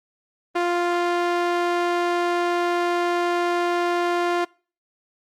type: tone with band-pass filter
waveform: sawtooth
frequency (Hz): 349.2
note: F4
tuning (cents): 0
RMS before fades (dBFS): -22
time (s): 0.55-4.45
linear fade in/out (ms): 10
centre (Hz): 910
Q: 0.51
effects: noise-tail reverb RT60 0.4 s tail -25 dB re dry + Opus 24 kbps